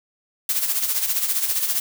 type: noise with tremolo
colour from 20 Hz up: blue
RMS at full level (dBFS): -20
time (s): 0.49-1.8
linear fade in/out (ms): 2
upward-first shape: sine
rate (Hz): 15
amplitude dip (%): 60
effects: none